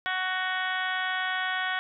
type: harmonic tone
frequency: 371.8 Hz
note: F#4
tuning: 8 cents sharp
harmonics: 2 / 3 / 4 / 5 / 6 / 7 / 8 / 9 / 10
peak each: -34 / -36 / -31 / -32 / -39 / -47 / -42 / -37 / -49 dBFS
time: 0.06-1.79 s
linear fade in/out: 0 ms
effects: none